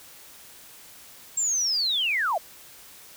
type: linear sweep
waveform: sine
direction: down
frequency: 7530 to 587 Hz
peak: -22 dBFS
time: 1.37-2.38 s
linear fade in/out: 5 ms
effects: white hiss -48 dBFS RMS until 3.16 s